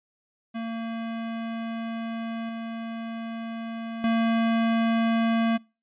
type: tone with level steps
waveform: square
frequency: 227.9 Hz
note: A#3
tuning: 39 cents flat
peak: -30 / -32 / -21 dBFS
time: 0.54-5.58 s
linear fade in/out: 20 ms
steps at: 2.49 / 4.04 s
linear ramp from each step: 2 ms
effects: noise-tail reverb RT60 0.3 s tail -24 dB re dry + resampled to 8000 Hz